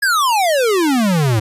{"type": "exponential sweep", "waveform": "square", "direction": "down", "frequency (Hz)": [1703, 103.83], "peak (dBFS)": -13, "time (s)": [0.02, 1.4], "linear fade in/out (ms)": 10, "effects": ["resampled to 32000 Hz"]}